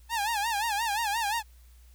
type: tone with vibrato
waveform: sawtooth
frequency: 867 Hz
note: A5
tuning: 26 cents flat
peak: -23 dBFS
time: 0.09-1.43 s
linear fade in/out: 50 ms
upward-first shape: sine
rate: 5.7 Hz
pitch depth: 140 cents each way
effects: added 60 Hz sine -51 dBFS peak until 1.94 s + white hiss -64 dBFS RMS until 1.94 s